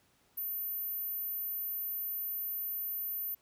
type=tone; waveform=sine; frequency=13470 Hz; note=G#9; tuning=23 cents sharp; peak=-34 dBFS; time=0.37-3.35 s; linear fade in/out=10 ms; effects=pink hiss -69 dBFS RMS until 3.41 s + high-pass 60 Hz 12 dB/octave